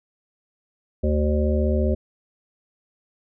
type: harmonic tone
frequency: 75.1 Hz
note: D2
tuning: 39 cents sharp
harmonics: 1 / 3 / 5 / 7 / 8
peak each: -20 / -25 / -27 / -28 / -29 dBFS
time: 1.03-1.95 s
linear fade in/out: 10 ms
effects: none